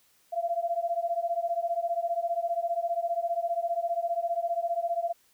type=beating tone pair; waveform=sine; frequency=677 / 692 Hz; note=E5 / F5; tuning=+46 / -16 cents; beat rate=15 Hz; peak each=-29 / -30 dBFS; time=0.32-5.13 s; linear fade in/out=20 ms; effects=white hiss -65 dBFS RMS until 5.33 s